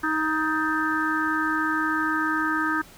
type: harmonic tone with a mistuned harmonic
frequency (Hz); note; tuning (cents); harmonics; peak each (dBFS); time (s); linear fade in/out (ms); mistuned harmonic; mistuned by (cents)
313.2; D#4; +11; 1 / 3 / 4 / 5 / 6; -27 / -32 / -27 / -26 / -34; 0.03-2.82; 10; 6; -97
effects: pink hiss -49 dBFS RMS until 2.97 s